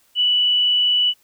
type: tone with frequency modulation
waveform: sine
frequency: 2960 Hz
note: F#7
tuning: in tune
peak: -14 dBFS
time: 0.15-1.14 s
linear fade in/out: 50 ms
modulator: 34.9 Hz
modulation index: 0.65
effects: white hiss -59 dBFS RMS until 1.23 s